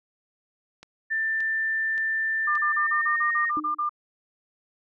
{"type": "click train", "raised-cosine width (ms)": 0.2, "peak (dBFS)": -27, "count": 4, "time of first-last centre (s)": [0.83, 2.554], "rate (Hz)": 1.74}
{"type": "tone with pitch glide", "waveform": "sine", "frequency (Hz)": [1780, 1857.7], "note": ["A6", "A#6"], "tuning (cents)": [20, -6], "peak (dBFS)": -23, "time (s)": [1.1, 3.51], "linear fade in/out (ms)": 20, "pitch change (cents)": 74, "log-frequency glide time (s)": [2.69, 3.27]}
{"type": "tone bursts", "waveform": "sine", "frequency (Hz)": 1199, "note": "D6", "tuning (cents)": 36, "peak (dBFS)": -23, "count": 10, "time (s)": [2.47, 3.894], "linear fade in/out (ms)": 10, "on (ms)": 110, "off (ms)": 36}
{"type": "tone with exponential decay", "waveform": "sine", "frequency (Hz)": 305.6, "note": "D#4", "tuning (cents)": -31, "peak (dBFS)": -27, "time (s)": [3.57, 3.89], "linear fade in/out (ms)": 0, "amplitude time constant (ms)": 68}
{"effects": []}